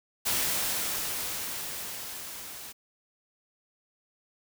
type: noise with level ramp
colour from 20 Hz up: white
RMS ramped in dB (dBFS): -27 to -43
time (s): 0.25-2.73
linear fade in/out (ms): 20
effects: none